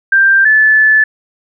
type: tone pair in turn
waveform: sine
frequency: 1580 / 1737.8 Hz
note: G6 / A6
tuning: +13 / -22 cents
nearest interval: major second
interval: 165 cents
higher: second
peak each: -5 dBFS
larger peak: neither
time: 0.12-0.45 / 0.45-1.04 s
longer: second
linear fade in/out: 5 ms
effects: none